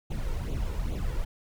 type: noise with flanger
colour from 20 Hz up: brown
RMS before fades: -30 dBFS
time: 0.1-1.25 s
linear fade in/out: 10 ms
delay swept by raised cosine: 0.28 to 2.18 ms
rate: 2.4 Hz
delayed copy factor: +0.75
effects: none